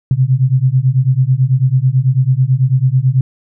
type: beating tone pair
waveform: sine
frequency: 125.7 / 134.8 Hz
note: B2 / C#3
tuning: +31 / -48 cents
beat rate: 9.1 Hz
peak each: -12 dBFS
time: 0.11-3.21 s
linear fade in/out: 2 ms
effects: none